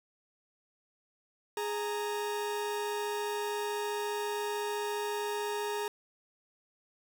40% pulse tone pair together, 415.3 / 925.9 Hz, G#4 / A#5, 0 / -12 cents, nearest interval octave + major second, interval 1388 cents, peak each -33 / -36 dBFS, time 1.57-5.88 s, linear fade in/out 2 ms, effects none

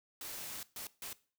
white noise bursts at uneven times, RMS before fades -44 dBFS, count 3, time 0.21-0.63 / 0.76-0.87 / 1.02-1.13 s, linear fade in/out 2 ms, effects noise-tail reverb RT60 0.4 s tail -19 dB re dry

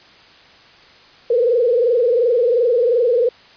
sine tone with frequency modulation, 480.5 Hz, B4, 48 cents flat, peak -12 dBFS, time 1.3-3.29 s, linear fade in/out 5 ms, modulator 22.8 Hz, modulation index 1.4, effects white hiss -46 dBFS RMS until 3.56 s + resampled to 11025 Hz

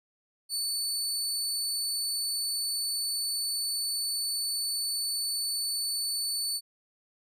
25% pulse tone, 4485 Hz, C#8, 19 cents sharp, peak -24 dBFS, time 0.49-6.61 s, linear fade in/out 50 ms, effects none

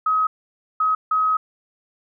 sine tone bursts at uneven times, 1270 Hz, D#6, 35 cents sharp, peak -16 dBFS, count 3, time 0.06-0.27 / 0.8-0.95 / 1.11-1.37 s, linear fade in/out 5 ms, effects none

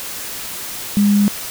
sine tone in noise, 204.1 Hz, G#3, 30 cents flat, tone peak -10 dBFS, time 0.97-1.28 s, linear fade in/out 0 ms, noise white, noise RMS -28 dBFS, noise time 0-1.5 s, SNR +15 dB, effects none

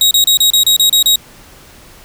sawtooth tone bursts, 3800 Hz, A#7, 33 cents sharp, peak -4 dBFS, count 9, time 0.01-1.158 s, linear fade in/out 2 ms, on 100 ms, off 31 ms, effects pink hiss -40 dBFS RMS until 2.04 s

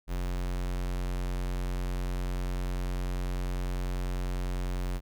square tone, 45.01 Hz, F#1, 47 cents flat, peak -30 dBFS, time 0.07-5.01 s, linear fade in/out 50 ms, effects none

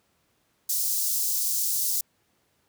white high-pass noise, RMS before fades -26 dBFS, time 0.69-2.01 s, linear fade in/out 5 ms, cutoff 5100 Hz, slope 24 dB/octave, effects pink hiss -69 dBFS RMS until 2.68 s + high-pass 80 Hz 12 dB/octave

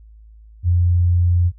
sine tone, 87.8 Hz, F2, 10 cents sharp, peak -12 dBFS, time 0.63-1.52 s, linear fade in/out 50 ms, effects added 54 Hz sine -41 dBFS peak until 1.58 s

